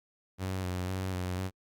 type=tone with vibrato; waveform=sawtooth; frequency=92.5 Hz; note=F#2; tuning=in tune; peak=-28 dBFS; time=0.38-1.51 s; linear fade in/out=50 ms; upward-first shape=square; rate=2 Hz; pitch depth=30 cents each way; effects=Opus 48 kbps